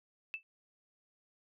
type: tone with exponential decay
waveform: sine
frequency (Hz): 2639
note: E7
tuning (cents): +1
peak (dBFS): -32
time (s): 0.34-0.43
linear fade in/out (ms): 0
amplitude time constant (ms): 18
effects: none